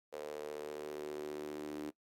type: tone with high-pass filter sweep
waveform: sawtooth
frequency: 74.9 Hz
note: D2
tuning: 35 cents sharp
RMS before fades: -43 dBFS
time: 0.12-1.91 s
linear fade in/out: 20 ms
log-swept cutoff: 490 to 310 Hz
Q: 6
effects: noise-tail reverb RT60 0.1 s tail -22 dB re dry + AAC 64 kbps